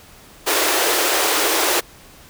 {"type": "high-pass noise", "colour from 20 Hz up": "pink", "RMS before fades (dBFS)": -18, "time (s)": [0.46, 1.81], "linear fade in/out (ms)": 20, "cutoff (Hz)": 310, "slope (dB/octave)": 96, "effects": ["pink hiss -45 dBFS RMS until 2.29 s"]}